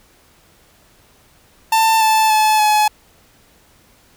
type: tone with pitch steps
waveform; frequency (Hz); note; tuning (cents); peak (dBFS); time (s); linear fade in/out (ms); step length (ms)
45% pulse; 891 / 876.7 / 862.6 / 848.8; A5 / A5 / A5 / G#5; +22 / -7 / -35 / +38; -11; 1.72-2.88; 5; 290
effects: pink hiss -52 dBFS RMS until 4.16 s